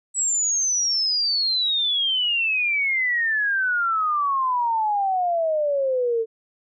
sine exponential sweep, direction down, 7902 to 442.8 Hz, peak -19 dBFS, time 0.14-6.26 s, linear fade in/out 50 ms, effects none

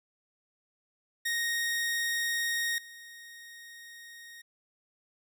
sawtooth tone with level steps, 1864.7 Hz, A#6, in tune, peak -25 / -43 dBFS, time 1.25-4.42 s, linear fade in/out 10 ms, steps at 2.78 s, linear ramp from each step 2 ms, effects none

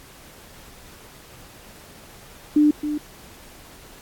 sine tone with echo, 298.7 Hz, D4, 29 cents sharp, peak -12 dBFS, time 2.56-2.71 s, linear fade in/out 5 ms, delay 270 ms, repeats 1, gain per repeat -10 dB, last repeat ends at 2.98 s, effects pink hiss -46 dBFS RMS until 4.01 s + AAC 64 kbps

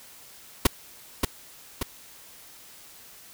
pink noise with echo, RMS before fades -17 dBFS, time 0.65-0.67 s, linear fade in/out 5 ms, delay 580 ms, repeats 2, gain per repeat -5 dB, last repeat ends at 1.83 s, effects white hiss -49 dBFS RMS until 3.33 s

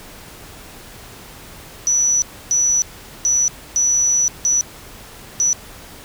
sine tone bursts at uneven times, 5920 Hz, F#8, in tune, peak -13 dBFS, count 6, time 1.87-2.22 / 2.51-2.82 / 3.25-3.48 / 3.76-4.28 / 4.45-4.61 / 5.4-5.53 s, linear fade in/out 0 ms, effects pink hiss -39 dBFS RMS until 6.04 s

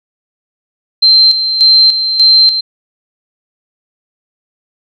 sine tone with tremolo, 4127 Hz, C8, 25 cents flat, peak -3 dBFS, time 1.02-2.61 s, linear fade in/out 10 ms, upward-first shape square, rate 1.7 Hz, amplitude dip 60%, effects none

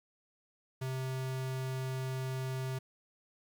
square tone, 130.81 Hz, C3, in tune, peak -35 dBFS, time 0.81-2.79 s, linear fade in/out 10 ms, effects 11-bit

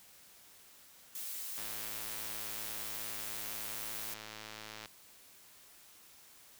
blue noise, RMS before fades -42 dBFS, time 1.15-4.14 s, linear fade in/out 2 ms
click train, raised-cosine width 0.2 ms, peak -28 dBFS, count 355, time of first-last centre 1.58-4.858 s, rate 108 Hz
effects white hiss -59 dBFS RMS until 6.59 s

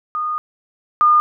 sine tone pair in turn, 1228 / 1215.3 Hz, D#6 / D#6, -23 / -41 cents, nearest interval unison, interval 18 cents, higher first, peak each -19 / -9 dBFS, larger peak second, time 0.15-0.38 / 1.01-1.2 s, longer first, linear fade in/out 0 ms, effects none

